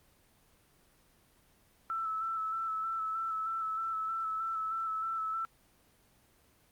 sine tone with vibrato, 1318.5 Hz, E6, in tune, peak -32 dBFS, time 1.9-5.45 s, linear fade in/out 0 ms, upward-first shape square, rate 3.2 Hz, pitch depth 19 cents each way, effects pink hiss -66 dBFS RMS until 6.71 s + Opus 24 kbps

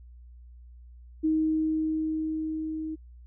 sine tone with level ramp, 314.4 Hz, D#4, 18 cents sharp, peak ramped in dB -21 to -31 dBFS, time 1.23-2.96 s, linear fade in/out 20 ms, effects added 60 Hz sine -46 dBFS peak until 3.26 s

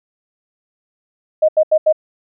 sine tone bursts, 623 Hz, D#5, 2 cents sharp, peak -8 dBFS, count 4, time 1.42-1.927 s, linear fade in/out 10 ms, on 66 ms, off 81 ms, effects none

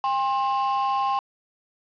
triangle ring-modulated tone, 932.3 Hz, A#5, in tune, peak -16 dBFS, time 0.04-1.19 s, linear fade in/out 0 ms, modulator 130 Hz, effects resampled to 11025 Hz + 7-bit

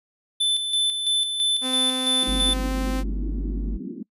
square tone with tremolo, 3520 Hz, A7, in tune, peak -19 dBFS, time 0.4-2.54 s, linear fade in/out 10 ms, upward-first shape square, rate 3 Hz, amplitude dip 50%
sawtooth tone with pitch glide, 257.3 to 260.1 Hz, C4 to C4, -29 to -10 cents, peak -23 dBFS, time 1.61-3.04 s, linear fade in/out 50 ms, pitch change +19 cents, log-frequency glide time 2.6-2.72 s
pink band-pass noise, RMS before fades -34 dBFS, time 2.22-4.03 s, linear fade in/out 5 ms, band 190 to 330 Hz, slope 48 dB/octave
triangle tone, 49.4 Hz, G1, 14 cents sharp, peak -22 dBFS, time 2.27-3.78 s, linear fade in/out 20 ms
effects noise-tail reverb RT60 0.1 s tail -25 dB re dry + resampled to 32000 Hz

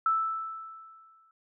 sine tone with exponential decay, 1318.5 Hz, E6, in tune, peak -21 dBFS, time 0.06-1.31 s, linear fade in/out 2 ms, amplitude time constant 270 ms, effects none

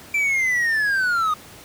triangle linear sweep, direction down, 2349 to 1220 Hz, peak -16 dBFS, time 0.14-1.34 s, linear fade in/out 5 ms, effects pink hiss -43 dBFS RMS until 1.64 s + high-pass 60 Hz 12 dB/octave

